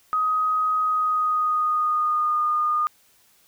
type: tone with pitch glide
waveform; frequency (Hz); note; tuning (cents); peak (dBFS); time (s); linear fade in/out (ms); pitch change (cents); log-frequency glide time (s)
sine; 1257 to 1221.2; D#6 to D#6; +17 to -33; -19; 0.13-2.87; 0; -50; 0.8-2.41
effects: white hiss -59 dBFS RMS until 3.47 s